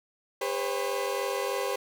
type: tone cluster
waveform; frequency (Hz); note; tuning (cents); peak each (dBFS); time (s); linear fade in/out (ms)
30% pulse; 400.8 / 499.7 / 543; G4 / B4 / C#5; +38 / +20 / -36; -30; 0.41-1.76; 5
effects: none